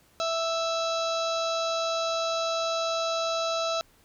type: harmonic tone with a mistuned harmonic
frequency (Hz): 659.3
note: E5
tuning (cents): 0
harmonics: 1 / 2 / 4 / 5 / 6 / 7 / 8 / 9 / 10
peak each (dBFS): -28 / -31 / -39 / -43 / -34 / -45 / -41 / -46 / -43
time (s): 0.2-3.81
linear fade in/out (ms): 0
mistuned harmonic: 8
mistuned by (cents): -27
effects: pink hiss -61 dBFS RMS until 4.04 s